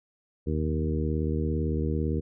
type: harmonic tone with a mistuned harmonic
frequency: 77.78 Hz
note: D#2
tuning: in tune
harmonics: 1 / 2 / 3 / 4 / 5 / 6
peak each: -28 / -31 / -33 / -34 / -35 / -36 dBFS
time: 0.46-2.21 s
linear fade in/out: 20 ms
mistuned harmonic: 1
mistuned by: +29 cents
effects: none